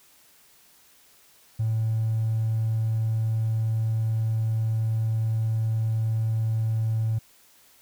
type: tone with hard clipping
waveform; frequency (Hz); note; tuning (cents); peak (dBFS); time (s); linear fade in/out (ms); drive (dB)
triangle; 111.3; A2; +20; -22; 1.59-7.19; 10; 3
effects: white hiss -57 dBFS RMS until 7.81 s